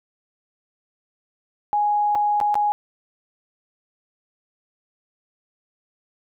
sine tone with dropouts, 830.6 Hz, G#5, in tune, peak -17 dBFS, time 1.73-2.72 s, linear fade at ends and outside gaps 0 ms, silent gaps 2.15-2.155 / 2.402-2.412 / 2.543-2.554 s, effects none

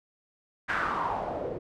white noise with low-pass filter sweep, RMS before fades -31 dBFS, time 0.68-1.59 s, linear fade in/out 20 ms, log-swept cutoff 1700 to 440 Hz, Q 4, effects none

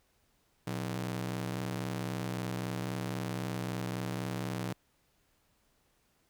sawtooth ring-modulated tone, 148.4 Hz, D3, 18 cents sharp, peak -27 dBFS, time 0.67-4.73 s, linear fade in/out 2 ms, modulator 31.9 Hz, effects pink hiss -72 dBFS RMS until 6.29 s

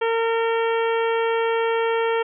harmonic tone, 456.7 Hz, A#4, 36 cents flat, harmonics 1 / 2 / 3 / 4 / 5 / 6 / 7, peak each -20 / -26 / -30 / -32 / -34 / -36 / -37 dBFS, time 0.01-2.23 s, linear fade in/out 10 ms, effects none

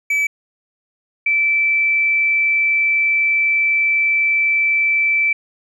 triangle / sine tone pair in turn, 2300 / 2324 Hz, D7 / D7, -37 / -19 cents, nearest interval unison, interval 18 cents, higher second, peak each -13 dBFS, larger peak neither, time 0.1-0.27 / 1.26-5.33 s, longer second, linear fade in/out 5 ms, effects none

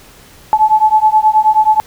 sine beating tone pair, 859 / 868.4 Hz, A5 / A5, -42 / -23 cents, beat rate 9.4 Hz, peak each -10 dBFS, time 0.53-1.8 s, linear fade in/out 0 ms, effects pink hiss -41 dBFS RMS until 1.86 s

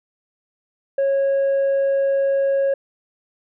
sine tone, 549 Hz, C#5, 17 cents flat, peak -13 dBFS, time 0.98-2.74 s, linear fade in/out 5 ms, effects tanh soft clip ceiling -15 dBFS

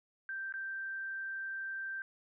sine tone with dropouts, 1568 Hz, G6, in tune, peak -37 dBFS, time 0.29-2.02 s, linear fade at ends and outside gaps 1 ms, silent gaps 0.524-0.539 s, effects none

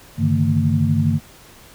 sine tone cluster, 98.9 / 144.4 / 156.5 / 226.5 Hz, G2 / D3 / D#3 / A#3, +16 / -29 / +10 / -50 cents, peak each -20 dBFS, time 0.17-1.2 s, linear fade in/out 50 ms, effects pink hiss -45 dBFS RMS until 1.74 s

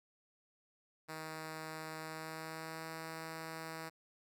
5% pulse tone with pitch glide, 158.2 to 161.34 Hz, D#3 to E3, +29 to -37 cents, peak -32 dBFS, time 1.08-3.9 s, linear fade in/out 20 ms, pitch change +34 cents, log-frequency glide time 1.98-2.9 s, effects none

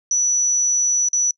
sine tone with dropouts, 5920 Hz, F#8, in tune, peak -15 dBFS, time 0.11-1.31 s, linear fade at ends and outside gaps 2 ms, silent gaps 1.087-1.13 s, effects noise-tail reverb RT60 0.1 s tail -26 dB re dry

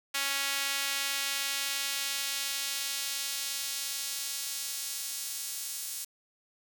sawtooth tone with high-pass filter sweep, 277.2 Hz, C#4, in tune, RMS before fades -34 dBFS, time 0.14-6.05 s, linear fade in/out 10 ms, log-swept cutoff 2000 to 7400 Hz, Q 0.79, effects 9-bit

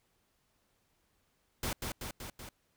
pink noise with echo, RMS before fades -35 dBFS, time 1.63-1.73 s, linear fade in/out 2 ms, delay 190 ms, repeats 4, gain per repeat -3 dB, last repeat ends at 2.49 s, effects pink hiss -75 dBFS RMS until 2.76 s

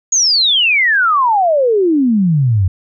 sine exponential sweep, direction down, 6770 to 88 Hz, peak -9 dBFS, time 0.12-2.68 s, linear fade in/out 5 ms, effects none

